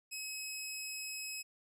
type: tone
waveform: 15% pulse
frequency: 2559 Hz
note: D#7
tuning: 48 cents sharp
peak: -33 dBFS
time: 0.11-1.43 s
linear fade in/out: 20 ms
effects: none